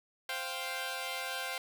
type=chord; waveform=10% pulse; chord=C suspended fourth; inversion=none; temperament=equal; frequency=523.3 / 698.5 / 784 Hz; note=C5 / F5 / G5; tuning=0 / 0 / 0 cents; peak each=-32 dBFS; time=0.29-1.58 s; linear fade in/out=2 ms; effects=none